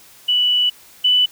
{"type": "tone pair in turn", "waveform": "sine", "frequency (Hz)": [2960, 2984], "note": ["F#7", "F#7"], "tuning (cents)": [0, 14], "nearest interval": "unison", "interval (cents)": 14, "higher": "second", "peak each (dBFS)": [-13, -11], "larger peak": "second", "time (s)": [[0.28, 0.7], [1.04, 1.26]], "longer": "first", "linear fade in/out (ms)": 10, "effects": ["white hiss -46 dBFS RMS until 1.31 s"]}